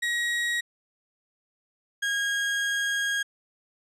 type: tone pair in turn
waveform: 35% pulse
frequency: 1900 / 1633.2 Hz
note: A#6 / G#6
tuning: +33 / -29 cents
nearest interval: minor third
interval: 262 cents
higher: first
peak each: -23 dBFS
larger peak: neither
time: 0.02-0.61 / 2.02-3.23 s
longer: second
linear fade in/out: 10 ms
effects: low-pass 9000 Hz 12 dB/octave